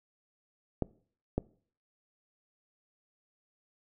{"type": "clicks", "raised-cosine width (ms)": 2, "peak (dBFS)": -15, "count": 2, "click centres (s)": [0.823, 1.38], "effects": ["noise-tail reverb RT60 0.5 s tail -22 dB re dry"]}